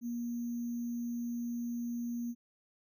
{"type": "tone with sample-and-hold", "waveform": "sine", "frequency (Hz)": 237.7, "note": "A#3", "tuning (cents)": 34, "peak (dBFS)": -34, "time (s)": [0.01, 2.35], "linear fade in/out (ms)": 50, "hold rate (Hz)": 6300, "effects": []}